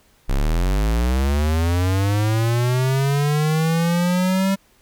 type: linear sweep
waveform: square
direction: up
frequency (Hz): 31.12 to 196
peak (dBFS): -17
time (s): 0.28-4.56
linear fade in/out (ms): 20
effects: pink hiss -57 dBFS RMS until 4.81 s